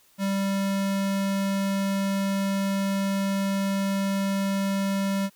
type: tone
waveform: square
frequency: 196 Hz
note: G3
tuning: in tune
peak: -24 dBFS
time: 0.18-5.3 s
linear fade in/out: 50 ms
effects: white hiss -60 dBFS RMS until 5.35 s